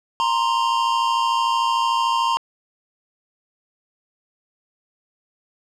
square tone pair together, 932.3 / 1045.7 Hz, A#5 / C6, 0 / -1 cents, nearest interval major second, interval 199 cents, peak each -21 dBFS, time 0.2-2.37 s, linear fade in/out 0 ms, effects low-pass 5000 Hz 12 dB/octave

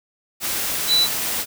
sine tone in noise, 3968 Hz, B7, 7 cents sharp, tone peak -14 dBFS, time 0.87-1.08 s, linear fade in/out 50 ms, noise white, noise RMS -24 dBFS, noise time 0.4-1.46 s, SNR +7 dB, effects none

